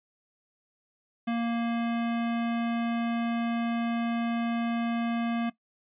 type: tone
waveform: square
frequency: 233.1 Hz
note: A#3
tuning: in tune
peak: -27 dBFS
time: 1.27-5.5 s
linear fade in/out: 10 ms
effects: noise-tail reverb RT60 0.1 s tail -17 dB re dry + resampled to 8000 Hz